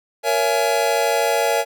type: chord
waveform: square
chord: A# half-diminished seventh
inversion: none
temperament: just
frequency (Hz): 466.2 / 559.4 / 671.3 / 839.1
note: A#4 / C#5 / E5 / G#5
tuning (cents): 0 / +16 / +31 / +18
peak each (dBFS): -23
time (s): 0.23-1.65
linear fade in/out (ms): 50
effects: none